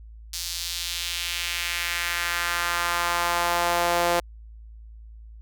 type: tone with high-pass filter sweep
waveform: sawtooth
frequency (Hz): 173.1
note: F3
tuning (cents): -15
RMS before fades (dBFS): -26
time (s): 0.33-4.2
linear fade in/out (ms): 5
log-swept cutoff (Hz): 4900 to 560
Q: 1.6
effects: added 55 Hz sine -41 dBFS peak until 5.41 s